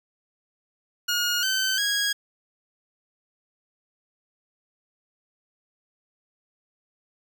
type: tone with pitch steps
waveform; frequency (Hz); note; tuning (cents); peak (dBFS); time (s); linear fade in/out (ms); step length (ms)
15% pulse; 1434 / 1536.9 / 1647.2; F6 / G6 / G#6; +45 / -35 / -15; -16; 1.08-2.13; 10; 350
effects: none